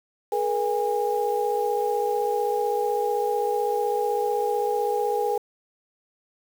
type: tone cluster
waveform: sine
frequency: 423.5 / 479.3 / 816 Hz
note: G#4 / A#4 / G#5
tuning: +34 / +48 / -31 cents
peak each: -26 dBFS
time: 0.32-5.38 s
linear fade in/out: 5 ms
effects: 7-bit